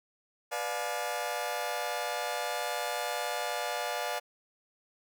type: chord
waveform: sawtooth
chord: B diminished seventh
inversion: none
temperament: just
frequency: 493.9 / 592.7 / 711.2 / 853.4 Hz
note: B4 / D5 / F5 / Ab5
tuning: 0 / +16 / +31 / +47 cents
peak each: -36 / -33 / -32 / -34 dBFS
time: 0.51-4.2 s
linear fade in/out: 20 ms
effects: none